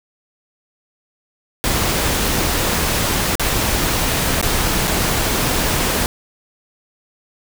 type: noise with dropouts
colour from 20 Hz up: pink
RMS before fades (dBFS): -18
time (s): 1.64-6.06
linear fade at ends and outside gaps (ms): 0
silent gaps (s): 3.354-3.396 / 4.413-4.427 / 4.873-4.877
effects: none